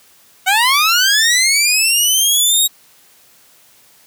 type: linear sweep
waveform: 15% pulse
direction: up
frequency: 729 to 3813 Hz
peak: -4 dBFS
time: 0.46-2.68 s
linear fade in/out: 20 ms
effects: white hiss -49 dBFS RMS until 4.06 s + high-pass 80 Hz 12 dB/octave

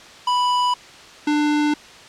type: tone pair in turn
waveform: square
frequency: 987.8 / 297.5 Hz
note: B5 / D4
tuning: 0 / +22 cents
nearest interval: octave + major sixth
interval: 2078 cents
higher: first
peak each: -17 dBFS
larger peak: neither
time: 0.27-0.74 / 1.27-1.74 s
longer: neither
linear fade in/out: 5 ms
effects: white hiss -42 dBFS RMS until 2.08 s + low-pass 5000 Hz 12 dB/octave

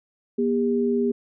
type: tone pair together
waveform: sine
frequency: 239.9 / 403.2 Hz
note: A#3 / G4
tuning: +50 / +49 cents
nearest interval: major sixth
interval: 899 cents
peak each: -22 / -22 dBFS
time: 0.38-1.12 s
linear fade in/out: 10 ms
effects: none

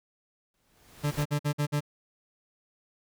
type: noise with exponential growth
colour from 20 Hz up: pink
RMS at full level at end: -37 dBFS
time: 0.54-1.23 s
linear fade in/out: 2 ms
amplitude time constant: 150 ms
type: tone bursts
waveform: 40% pulse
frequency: 146.83 Hz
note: D3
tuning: in tune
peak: -24 dBFS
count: 6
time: 1.03-1.807 s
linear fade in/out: 20 ms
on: 87 ms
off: 51 ms
effects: none

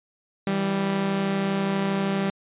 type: tone pair together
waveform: sawtooth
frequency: 163.52 / 196 Hz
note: E3 / G3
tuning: -14 / 0 cents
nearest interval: minor third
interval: 314 cents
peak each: -27 / -19 dBFS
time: 0.47-2.3 s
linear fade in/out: 2 ms
effects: resampled to 8000 Hz

